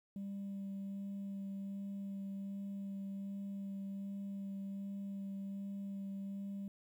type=tone with vibrato; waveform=sine; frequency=197.3 Hz; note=G3; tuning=11 cents sharp; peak=-38 dBFS; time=0.16-6.68 s; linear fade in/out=2 ms; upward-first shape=sine; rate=1.3 Hz; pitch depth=11 cents each way; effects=tanh soft clip ceiling -39 dBFS + 12-bit

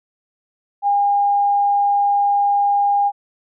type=tone; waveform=sine; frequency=810 Hz; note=G#5; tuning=43 cents flat; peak=-13 dBFS; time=0.82-3.12 s; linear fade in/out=50 ms; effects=none

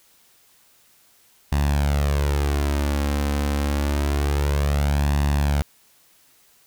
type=tone with flanger; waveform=sawtooth; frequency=71.8 Hz; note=D2; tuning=39 cents flat; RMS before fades=-21 dBFS; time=1.52-5.62 s; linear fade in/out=0 ms; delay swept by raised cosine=1.1 to 3.9 ms; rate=0.27 Hz; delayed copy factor=+0.6; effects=white hiss -57 dBFS RMS until 6.66 s

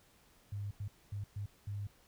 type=tone bursts at uneven times; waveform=sine; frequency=101.6 Hz; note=G#2; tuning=38 cents flat; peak=-37 dBFS; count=5; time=0.52-0.71 / 0.8-0.88 / 1.12-1.24 / 1.36-1.46 / 1.67-1.87 s; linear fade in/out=5 ms; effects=pink hiss -66 dBFS RMS until 2.07 s

